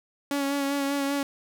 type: tone with vibrato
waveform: sawtooth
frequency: 280 Hz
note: C#4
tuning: 18 cents sharp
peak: -21 dBFS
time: 0.31-1.23 s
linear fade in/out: 2 ms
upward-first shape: sine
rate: 5.1 Hz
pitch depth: 25 cents each way
effects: none